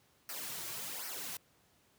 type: noise with flanger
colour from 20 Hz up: white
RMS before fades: -42 dBFS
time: 0.29-1.37 s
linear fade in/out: 2 ms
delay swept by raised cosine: 0.27 to 4.07 ms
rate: 1.3 Hz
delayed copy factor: -0.75
effects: pink hiss -69 dBFS RMS until 1.98 s + high-pass 80 Hz 12 dB/octave